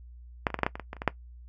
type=clicks; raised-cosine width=0.5 ms; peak=-8 / -24 / -13 / -18 / -7 / -10 / -21 / -21 / -21 / -30 / -18 / -6 dBFS; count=12; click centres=0.468 / 0.503 / 0.543 / 0.59 / 0.633 / 0.665 / 0.755 / 0.797 / 0.931 / 0.967 / 1.019 / 1.077 s; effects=noise-tail reverb RT60 0.1 s tail -18 dB re dry + added 60 Hz sine -45 dBFS peak until 1.48 s